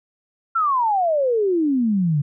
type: exponential sweep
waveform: sine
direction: down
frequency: 1382 to 138.59 Hz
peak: -16 dBFS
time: 0.55-2.22 s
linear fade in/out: 10 ms
effects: none